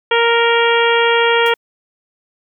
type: harmonic tone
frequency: 466.2 Hz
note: A#4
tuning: in tune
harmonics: 1 / 2 / 3 / 4 / 5 / 6 / 7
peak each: -14 / -17 / -19 / -20 / -21 / -22 / -22 dBFS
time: 0.11-1.54 s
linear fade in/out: 5 ms
type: noise with exponential decay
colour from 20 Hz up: white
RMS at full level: -31 dBFS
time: 1.46-1.57 s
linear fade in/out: 2 ms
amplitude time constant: 23 ms
effects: none